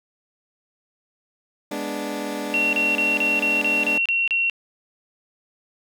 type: chord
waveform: 20% pulse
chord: G# diminished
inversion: none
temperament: equal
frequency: 207.7 / 246.9 / 293.7 Hz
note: G#3 / B3 / D4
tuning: 0 / 0 / 0 cents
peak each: -27 / -28 / -24 dBFS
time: 1.71-3.98 s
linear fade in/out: 5 ms
type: tone bursts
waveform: sine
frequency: 2732 Hz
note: F7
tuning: 39 cents flat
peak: -18 dBFS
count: 9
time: 2.54-4.498 s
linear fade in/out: 0 ms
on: 190 ms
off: 31 ms
effects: none